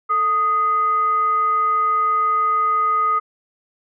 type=tone with frequency modulation; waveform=sine; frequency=1244.5 Hz; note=D#6; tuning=in tune; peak=-15 dBFS; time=0.09-3.2 s; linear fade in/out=20 ms; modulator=801 Hz; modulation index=0.22; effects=none